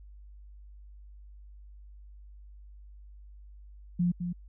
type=tone with echo; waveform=sine; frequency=175.7 Hz; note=F3; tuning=11 cents sharp; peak=-23 dBFS; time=3.99-4.12 s; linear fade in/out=10 ms; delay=210 ms; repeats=1; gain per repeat=-7 dB; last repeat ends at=4.33 s; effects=added 50 Hz sine -47 dBFS peak until 4.48 s